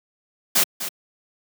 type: noise with echo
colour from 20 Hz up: white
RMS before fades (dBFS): -17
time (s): 0.55-0.64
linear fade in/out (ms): 10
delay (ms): 250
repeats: 1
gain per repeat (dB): -11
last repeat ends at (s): 0.89
effects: high-pass 150 Hz 12 dB/octave